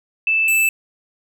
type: tone pair in turn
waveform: sine / square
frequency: 2637 / 2637 Hz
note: E7 / E7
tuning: 0 / 0 cents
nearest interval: unison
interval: 0 cents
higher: neither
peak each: -14 dBFS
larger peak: neither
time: 0.27-0.48 / 0.48-0.69 s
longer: neither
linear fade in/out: 2 ms
effects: none